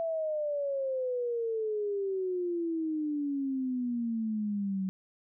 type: exponential sweep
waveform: sine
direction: down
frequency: 668 to 187.2 Hz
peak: -29 dBFS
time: 0-4.89 s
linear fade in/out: 0 ms
effects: none